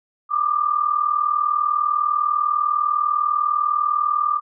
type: tone pair together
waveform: sine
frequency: 1174.7 / 1214.7 Hz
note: D6 / D#6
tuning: 0 / -42 cents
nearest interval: minor second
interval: 58 cents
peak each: -20 dBFS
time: 0.29-4.41 s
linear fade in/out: 50 ms
effects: none